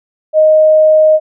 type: tone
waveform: sine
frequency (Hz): 622.3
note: D#5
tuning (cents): 0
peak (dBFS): -4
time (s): 0.33-1.2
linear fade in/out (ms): 50
effects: none